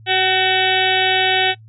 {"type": "harmonic tone with a mistuned harmonic", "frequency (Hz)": 376.8, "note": "F#4", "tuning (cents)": 32, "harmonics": [1, 2, 4, 5, 6, 7, 8, 9, 10], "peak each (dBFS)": [-23, -19, -24, -23, -24, -24, -21, -23, -25], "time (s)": [0.06, 1.55], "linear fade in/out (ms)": 50, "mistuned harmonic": 5, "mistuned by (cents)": -41, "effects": ["noise-tail reverb RT60 0.1 s tail -21 dB re dry", "added 110 Hz sine -40 dBFS peak until 1.68 s"]}